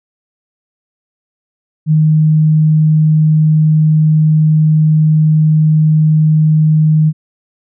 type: tone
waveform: sine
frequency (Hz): 155.3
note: D#3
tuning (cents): -3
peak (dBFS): -6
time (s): 1.86-7.13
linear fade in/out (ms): 50
effects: none